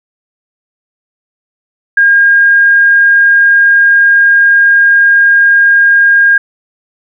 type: tone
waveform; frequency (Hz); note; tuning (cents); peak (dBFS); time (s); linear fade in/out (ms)
sine; 1618; G#6; -46; -3; 1.97-6.38; 5
effects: none